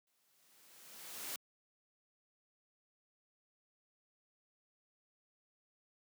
white noise with exponential growth, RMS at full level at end -41 dBFS, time 0.07-1.36 s, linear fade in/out 2 ms, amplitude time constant 280 ms, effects high-pass 150 Hz 12 dB/octave

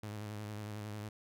sawtooth tone with vibrato, 105.4 Hz, G#2, 26 cents sharp, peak -37 dBFS, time 0.03-1.09 s, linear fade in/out 5 ms, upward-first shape square, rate 11 Hz, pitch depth 34 cents each way, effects none

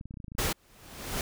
clicks, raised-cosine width 5 ms, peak -29 dBFS, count 12, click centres 0.011 / 0.056 / 0.109 / 0.141 / 0.172 / 0.202 / 0.244 / 0.282 / 0.319 / 0.351 / 0.387 / 0.426 s
pink noise, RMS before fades -29 dBFS, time 0.38-0.53 s, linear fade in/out 10 ms
pink noise with exponential growth, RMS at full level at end -30 dBFS, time 0.52-1.21 s, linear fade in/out 1 ms, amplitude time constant 150 ms
effects none

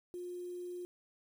sine tone with quantisation, 355.8 Hz, F4, 32 cents sharp, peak -40 dBFS, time 0.14-0.85 s, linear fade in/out 0 ms, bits 10, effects none

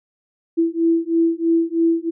sine beating tone pair, 330.2 / 333.3 Hz, E4 / E4, +3 / +19 cents, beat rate 3.1 Hz, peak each -18 dBFS, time 0.57-2.11 s, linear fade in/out 20 ms, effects none

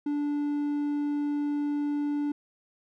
triangle tone, 291.5 Hz, D4, 13 cents flat, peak -24 dBFS, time 0.06-2.32 s, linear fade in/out 5 ms, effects none

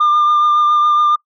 sine tone with vibrato, 1200 Hz, D6, 37 cents sharp, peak -7 dBFS, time 0-1.16 s, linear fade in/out 10 ms, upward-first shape triangle, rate 7.2 Hz, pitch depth 19 cents each way, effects noise-tail reverb RT60 0.1 s tail -23 dB re dry + tanh soft clip ceiling -8 dBFS

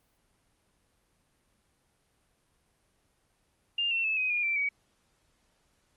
sine tone with pitch steps, 2804 / 2705 / 2610 / 2518 / 2430 / 2344 / 2262 Hz, F7 / E7 / E7 / D#7 / D#7 / D7 / C#7, +6 / +44 / -18 / +20 / -42 / -4 / +34 cents, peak -26 dBFS, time 3.78-4.69 s, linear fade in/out 5 ms, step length 130 ms, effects pink hiss -71 dBFS RMS until 5.96 s + Opus 32 kbps

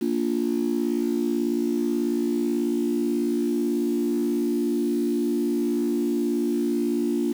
sine chord, Bb major, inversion none, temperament just, 233.1 / 291.4 / 349.6 Hz, Bb3 / D4 / F4, 0 / -13 / +2 cents, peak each -25 dBFS, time 0.01-7.33 s, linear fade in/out 10 ms, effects tanh soft clip ceiling -14 dBFS + 7-bit

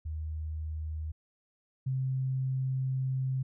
sine tone pair in turn, 78.1 / 131.35 Hz, D#2 / C3, +7 / +7 cents, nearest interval major sixth, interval 900 cents, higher second, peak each -33 / -28 dBFS, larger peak second, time 0.05-1.12 / 1.86-3.43 s, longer second, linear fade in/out 10 ms, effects none

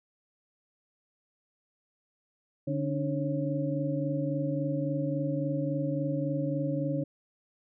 sine tone cluster, 146 / 278.9 / 302.5 / 547 Hz, D3 / C#4 / D#4 / C#5, -10 / +11 / -49 / -23 cents, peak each -31 / -34 / -34 / -34 dBFS, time 2.67-7.04 s, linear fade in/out 10 ms, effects none

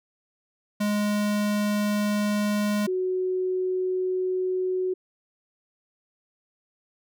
square / sine tone pair in turn, 207.7 / 370.1 Hz, G#3 / F#4, 0 / 0 cents, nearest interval minor seventh, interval 1000 cents, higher second, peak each -23 dBFS, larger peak neither, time 0.8-2.87 / 2.87-4.94 s, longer neither, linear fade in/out 10 ms, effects none

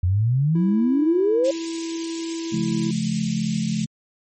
sine exponential sweep, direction up, 85.9 to 554.4 Hz, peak -16 dBFS, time 0.03-1.51 s, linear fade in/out 5 ms
triangle tone, 329.6 Hz, E4, in tune, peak -24 dBFS, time 0.55-2.91 s, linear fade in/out 5 ms
white high-pass noise, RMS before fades -33 dBFS, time 1.44-3.85 s, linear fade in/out 10 ms, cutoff 2100 Hz, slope 48 dB/octave
sine chord, Db augmented, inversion none, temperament just, 138.59 / 173.24 / 216.5 Hz, Db3 / F3 / A3, 0 / -14 / -28 cents, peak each -28 / -25 / -23 dBFS, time 2.52-3.86 s, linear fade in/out 10 ms
effects MP3 32 kbps

